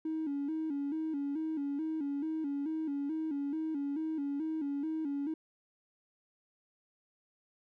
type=tone with vibrato; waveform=triangle; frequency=299.2 Hz; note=D4; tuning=32 cents sharp; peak=-29 dBFS; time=0.05-5.34 s; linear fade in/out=5 ms; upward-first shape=square; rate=2.3 Hz; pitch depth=100 cents each way; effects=tanh soft clip ceiling -29 dBFS